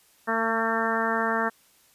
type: harmonic tone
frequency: 225.7 Hz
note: A3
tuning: 44 cents sharp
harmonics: 1 / 2 / 3 / 4 / 5 / 6 / 7 / 8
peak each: -31 / -31 / -31 / -31 / -31 / -31 / -31 / -31 dBFS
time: 0.27-1.5 s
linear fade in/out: 20 ms
effects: white hiss -60 dBFS RMS until 1.94 s + resampled to 32000 Hz